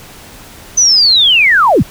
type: linear sweep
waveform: sine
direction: down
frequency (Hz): 6160 to 58.27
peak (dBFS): -5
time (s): 0.77-1.83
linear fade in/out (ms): 10
effects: pink hiss -35 dBFS RMS until 1.9 s